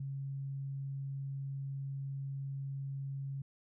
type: tone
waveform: sine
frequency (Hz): 137.2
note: C#3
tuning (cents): -17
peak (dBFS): -37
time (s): 0-3.42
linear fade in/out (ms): 5
effects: none